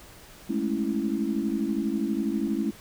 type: chord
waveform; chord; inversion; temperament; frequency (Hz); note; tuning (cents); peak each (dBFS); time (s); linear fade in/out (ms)
sine; A major seventh; third; equal; 207.7 / 220 / 277.2 / 329.6; G#3 / A3 / C#4 / E4; 0 / 0 / 0 / 0; -30; 0.49-2.71; 10
effects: pink hiss -49 dBFS RMS until 2.8 s

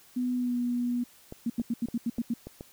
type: tone with pitch glide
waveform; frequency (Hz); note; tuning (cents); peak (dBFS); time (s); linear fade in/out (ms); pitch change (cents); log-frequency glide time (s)
sine; 248.9 to 243.2; B3 to B3; +14 to -26; -26; 0.16-1.04; 10; -40; 0.36-0.57
type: clicks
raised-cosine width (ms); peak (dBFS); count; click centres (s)
2; -26; 6; 1.324 / 1.598 / 1.886 / 2.183 / 2.47 / 2.609
type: tone bursts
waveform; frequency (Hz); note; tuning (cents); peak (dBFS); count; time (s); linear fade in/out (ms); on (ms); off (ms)
sine; 234.4; A#3; +10; -25; 8; 1.46-2.339; 5; 39; 81
effects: white hiss -57 dBFS RMS until 2.72 s

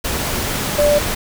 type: tone in noise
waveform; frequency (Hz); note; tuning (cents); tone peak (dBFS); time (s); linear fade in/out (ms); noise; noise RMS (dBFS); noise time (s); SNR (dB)
sine; 587; D5; -1; -11; 0.78-0.99; 10; pink; -21; 0.04-1.15; +7
effects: none

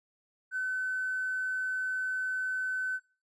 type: tone with hard clipping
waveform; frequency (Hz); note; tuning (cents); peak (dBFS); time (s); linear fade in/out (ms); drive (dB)
triangle; 1517; F#6; +43; -30; 0.51-3; 50; 3
effects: noise-tail reverb RT60 0.3 s tail -17 dB re dry + resampled to 24000 Hz

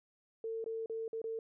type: tone with dropouts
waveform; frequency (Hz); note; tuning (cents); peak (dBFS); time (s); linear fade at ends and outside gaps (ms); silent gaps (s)
sine; 449.7; A4; +38; -36; 0.44-1.39; 2; 0.642-0.661 / 0.86-0.897 / 1.08-1.13 / 1.217-1.241
effects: none

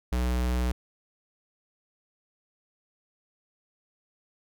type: tone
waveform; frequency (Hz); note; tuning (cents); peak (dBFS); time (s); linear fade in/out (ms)
square; 61.6; B1; -4; -25; 0.12-0.72; 5
effects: none

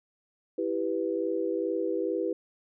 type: chord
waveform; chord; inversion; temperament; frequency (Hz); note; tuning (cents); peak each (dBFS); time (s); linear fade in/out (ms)
sine; E minor; none; equal; 329.6 / 392 / 493.9; E4 / G4 / B4; 0 / 0 / 0; -31; 0.58-2.33; 5
effects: none

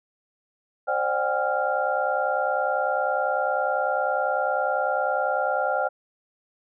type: tone cluster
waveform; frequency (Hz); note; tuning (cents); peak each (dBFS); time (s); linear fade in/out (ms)
sine; 526 / 596 / 744 / 804 / 1390; C5 / D5 / F#5 / G5 / F6; +9 / +25 / +9 / +44 / -9; -28; 0.87-5.89; 20
effects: none

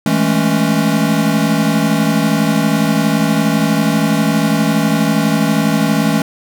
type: chord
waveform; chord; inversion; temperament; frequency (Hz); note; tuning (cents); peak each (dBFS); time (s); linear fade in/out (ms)
square; A major seventh; second; equal with one note detuned; 162.45 / 207.7 / 220 / 277.2; E3 / G#3 / A3 / C#4; -25 / 0 / 0 / 0; -18; 0.06-6.22; 2
effects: none

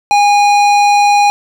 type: tone with hard clipping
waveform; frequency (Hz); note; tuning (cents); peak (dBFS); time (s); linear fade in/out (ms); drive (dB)
triangle; 819; G#5; -24; -8; 0.11-1.3; 0; 18
effects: none

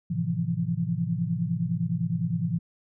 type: chord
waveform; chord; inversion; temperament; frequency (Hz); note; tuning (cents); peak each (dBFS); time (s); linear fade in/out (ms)
sine; F major seventh; first; equal with one note detuned; 110.38 / 130.81 / 164.81 / 174.61; A2 / C3 / E3 / F3; +6 / 0 / 0 / 0; -33 / -33 / -28 / -29; 0.1-2.59; 10
effects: none

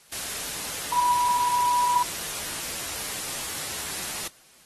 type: tone in noise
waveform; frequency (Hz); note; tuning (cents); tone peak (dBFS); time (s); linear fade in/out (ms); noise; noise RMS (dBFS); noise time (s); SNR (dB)
sine; 978; B5; -17; -19; 0.92-2.03; 5; white; -32; 0.12-4.28; +10
effects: white hiss -55 dBFS RMS until 4.65 s + AAC 32 kbps

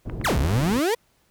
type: low-pass noise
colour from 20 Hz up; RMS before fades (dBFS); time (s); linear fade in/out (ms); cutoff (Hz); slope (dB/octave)
pink; -31; 0.05-0.8; 10; 320; 12
type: clicks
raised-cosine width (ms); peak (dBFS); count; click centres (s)
0.5; -21; 4; 0.098 / 0.214 / 0.494 / 0.671
type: exponential two-way sweep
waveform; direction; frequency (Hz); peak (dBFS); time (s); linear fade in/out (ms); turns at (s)
35% pulse; down then up; 2349 to 60.1 to 497; -18; 0.24-0.95; 10; 0.38
effects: pink hiss -64 dBFS RMS until 1.3 s

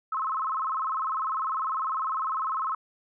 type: tone with vibrato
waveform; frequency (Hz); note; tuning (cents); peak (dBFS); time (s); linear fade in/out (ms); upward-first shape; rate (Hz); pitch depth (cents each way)
sine; 1174.7; D6; 0; -26; 0.12-2.75; 5; square; 20; 170
effects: none

